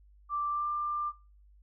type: tone with pitch glide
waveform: sine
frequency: 1174.7 to 1189.7 Hz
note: D6 to D6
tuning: 0 to +22 cents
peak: -29 dBFS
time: 0.29-1.13 s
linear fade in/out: 50 ms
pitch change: +22 cents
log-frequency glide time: 0.49-0.69 s
effects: noise-tail reverb RT60 0.4 s tail -26 dB re dry + added 50 Hz sine -56 dBFS peak until 1.62 s